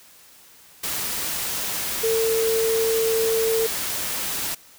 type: tone in noise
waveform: sine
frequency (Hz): 450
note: A4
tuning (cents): +39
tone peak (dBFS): -19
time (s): 2.03-3.67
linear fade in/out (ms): 10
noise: white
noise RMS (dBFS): -27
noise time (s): 0.83-4.55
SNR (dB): +5
effects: white hiss -50 dBFS RMS until 4.78 s